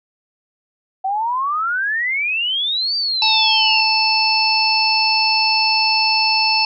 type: exponential two-way sweep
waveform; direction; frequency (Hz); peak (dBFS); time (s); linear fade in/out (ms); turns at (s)
sine; up then down; 750 to 4699 to 2641; -17; 1.04-3.83; 10; 2.96
type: harmonic tone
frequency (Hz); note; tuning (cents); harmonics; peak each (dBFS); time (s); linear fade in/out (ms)
880; A5; 0; 1 / 3 / 5 / 6; -19 / -19 / -19 / -19; 3.22-6.65; 2
effects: none